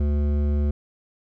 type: tone with hard clipping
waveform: sine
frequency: 72.9 Hz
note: D2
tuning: 12 cents flat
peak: -21 dBFS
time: 0-0.71 s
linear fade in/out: 5 ms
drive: 12 dB
effects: none